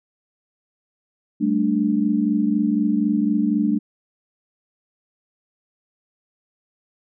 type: chord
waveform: sine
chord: G suspended second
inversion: none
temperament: equal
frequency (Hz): 196 / 220 / 293.7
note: G3 / A3 / D4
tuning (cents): 0 / 0 / 0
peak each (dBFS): -23 / -20 / -21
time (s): 1.4-3.79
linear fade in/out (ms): 20
effects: none